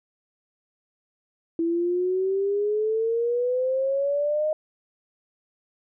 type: exponential sweep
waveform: sine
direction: up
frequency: 329.6 to 622.3 Hz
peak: -21 dBFS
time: 1.59-4.53 s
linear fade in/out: 2 ms
effects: none